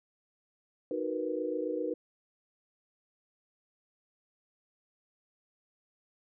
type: chord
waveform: sine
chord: B major seventh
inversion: first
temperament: equal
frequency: 311.1 / 370 / 466.2 / 493.9 Hz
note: D#4 / F#4 / A#4 / B4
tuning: 0 / 0 / 0 / 0 cents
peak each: -36 / -38 / -37 / -35 dBFS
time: 0.91-1.94 s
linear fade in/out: 2 ms
effects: none